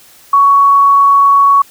sine tone, 1118 Hz, C#6, 14 cents sharp, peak -4 dBFS, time 0.33-1.62 s, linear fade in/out 5 ms, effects white hiss -42 dBFS RMS until 1.7 s

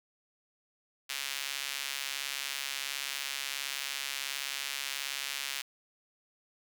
sawtooth tone with high-pass filter, 138.59 Hz, C#3, in tune, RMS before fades -37 dBFS, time 1.09-5.62 s, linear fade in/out 10 ms, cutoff 2600 Hz, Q 1.1, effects none

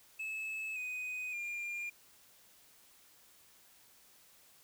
triangle tone with pitch steps, 2600 / 2498 / 2401 Hz, E7 / D#7 / D7, -24 / +6 / +38 cents, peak -36 dBFS, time 0.19-1.9 s, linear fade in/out 10 ms, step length 570 ms, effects white hiss -63 dBFS RMS until 4.63 s

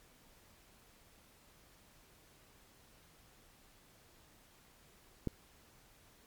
click, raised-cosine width 3 ms, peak -21 dBFS, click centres 5.273 s, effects pink hiss -64 dBFS RMS until 6.26 s + MP3 96 kbps

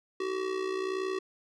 square tone with amplitude modulation, 378.8 Hz, F#4, 41 cents sharp, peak -28 dBFS, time 0.2-1.19 s, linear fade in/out 5 ms, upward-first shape sine, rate 61.4 Hz, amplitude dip 65%, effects low-pass 5000 Hz 12 dB/octave

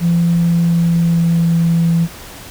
sine tone with pitch glide, 170.4 to 167.28 Hz, F3 to E3, -42 to +26 cents, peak -9 dBFS, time 0-2.08 s, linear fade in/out 50 ms, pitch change -32 cents, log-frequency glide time 0.3-1.6 s, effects tanh soft clip ceiling -6 dBFS + pink hiss -34 dBFS RMS until 2.5 s

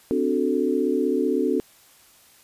sine chord, D dominant seventh, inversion third, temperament equal with one note detuned, 258.2 / 293.7 / 370 / 440 Hz, C4 / D4 / F#4 / A4, -23 / 0 / 0 / 0 cents, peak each -25 dBFS, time 0.11-1.6 s, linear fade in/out 0 ms, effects white hiss -54 dBFS RMS until 2.43 s + resampled to 32000 Hz

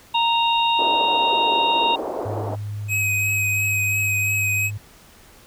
harmonic tone, 929 Hz, A#5, 6 cents flat, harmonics 1 / 3 / 4, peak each -18 / -23 / -24 dBFS, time 0.14-1.96 s, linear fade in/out 10 ms
pink band-pass noise, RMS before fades -28 dBFS, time 0.78-2.56 s, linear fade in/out 20 ms, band 340 to 840 Hz, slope 24 dB/octave
sine tone, 103.83 Hz, G#2, in tune, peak -26 dBFS, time 2.25-4.78 s, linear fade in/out 10 ms
square tone with vibrato, 2531 Hz, D#7, 29 cents sharp, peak -20 dBFS, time 2.88-4.71 s, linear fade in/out 50 ms, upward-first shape triangle, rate 2.9 Hz, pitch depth 19 cents each way
effects pink hiss -49 dBFS RMS until 5.46 s

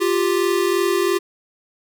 square tone pair together, 350 / 392.9 Hz, F4 / G4, +4 / +4 cents, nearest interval major second, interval 200 cents, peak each -20 dBFS, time 0-1.19 s, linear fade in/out 20 ms, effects none

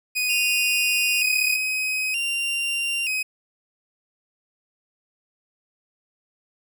sawtooth tone, 2489 Hz, D#7, in tune, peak -18 dBFS, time 0.15-1.57 s, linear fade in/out 20 ms
40% pulse tone with vibrato, 2647 Hz, E7, 7 cents sharp, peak -22 dBFS, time 0.29-3.23 s, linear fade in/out 10 ms, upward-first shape square, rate 0.54 Hz, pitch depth 82 cents each way
effects none

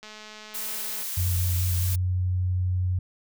click train, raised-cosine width 0.2 ms, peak -26 dBFS, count 215, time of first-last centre 0.03-1.03 s, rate 214 Hz
blue noise, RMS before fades -32 dBFS, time 0.54-1.96 s, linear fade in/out 10 ms
sine tone with pitch glide, 89.5 to 91.22 Hz, F2 to F#2, +43 to -24 cents, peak -22 dBFS, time 1.17-2.99 s, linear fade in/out 5 ms, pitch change +33 cents, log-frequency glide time 1.82-1.99 s
effects none

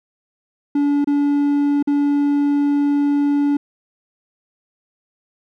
triangle tone with dropouts, 287.1 Hz, D4, 39 cents flat, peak -12 dBFS, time 0.75-3.57 s, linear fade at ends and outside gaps 5 ms, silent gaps 1.045-1.072 / 1.827-1.873 s, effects none

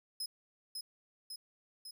sawtooth tone with echo, 5110 Hz, D#8, 45 cents sharp, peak -34 dBFS, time 0.2-0.26 s, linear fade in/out 5 ms, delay 550 ms, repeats 3, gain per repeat -3 dB, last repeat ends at 1.91 s, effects none

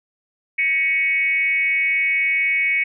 sine tone with frequency modulation, 2229 Hz, C#7, 9 cents sharp, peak -16 dBFS, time 0.58-2.84 s, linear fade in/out 10 ms, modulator 305 Hz, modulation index 0.61, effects none

